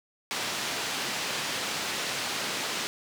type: band-pass noise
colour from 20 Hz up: white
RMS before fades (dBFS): -32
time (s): 0.31-2.87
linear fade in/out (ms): 0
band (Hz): 150 to 4800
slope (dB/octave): 12
effects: none